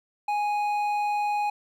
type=tone with hard clipping; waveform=triangle; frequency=830 Hz; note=G#5; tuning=1 cent flat; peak=-25 dBFS; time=0.28-1.5 s; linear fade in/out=5 ms; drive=10 dB; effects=none